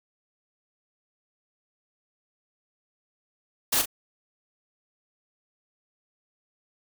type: noise with echo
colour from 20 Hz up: white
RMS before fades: -23 dBFS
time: 3.72-3.82 s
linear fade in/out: 10 ms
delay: 38 ms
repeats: 1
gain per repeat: -8 dB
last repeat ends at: 3.858 s
effects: none